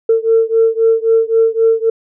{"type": "beating tone pair", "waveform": "sine", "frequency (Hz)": [450.1, 453.9], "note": ["A4", "A#4"], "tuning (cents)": [39, -46], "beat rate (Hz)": 3.8, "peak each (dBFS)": [-11, -12], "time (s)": [0.09, 1.9], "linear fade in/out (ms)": 5, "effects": ["tanh soft clip ceiling -2 dBFS"]}